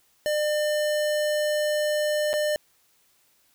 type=tone with dropouts; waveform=square; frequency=600 Hz; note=D5; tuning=37 cents sharp; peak=-23 dBFS; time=0.26-2.56 s; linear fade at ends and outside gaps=0 ms; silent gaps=2.331-2.338 s; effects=white hiss -64 dBFS RMS until 3.54 s